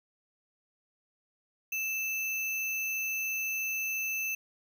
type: tone with sample-and-hold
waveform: sine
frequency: 2637 Hz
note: E7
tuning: in tune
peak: -30 dBFS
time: 1.72-4.35 s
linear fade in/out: 5 ms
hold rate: 8820 Hz
effects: none